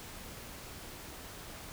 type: silence
effects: pink hiss -47 dBFS RMS until 1.72 s